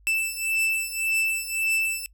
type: beating tone pair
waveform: 45% pulse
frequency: 2646 / 2647.8 Hz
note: E7 / E7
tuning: +6 / +7 cents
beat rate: 1.8 Hz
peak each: -27 / -26 dBFS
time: 0.07-2.06 s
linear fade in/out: 0 ms
effects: noise-tail reverb RT60 0.1 s tail -24 dB re dry + added 50 Hz sine -52 dBFS peak until 2.13 s